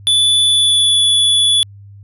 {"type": "tone with pitch glide", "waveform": "square", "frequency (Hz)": [3471, 3431], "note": ["A7", "A7"], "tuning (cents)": [-24, -44], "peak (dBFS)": -10, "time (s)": [0.07, 1.63], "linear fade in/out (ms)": 0, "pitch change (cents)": -20, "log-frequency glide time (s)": [0.45, 1.02], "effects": ["added 100 Hz sine -35 dBFS peak until 2.03 s", "resampled to 32000 Hz"]}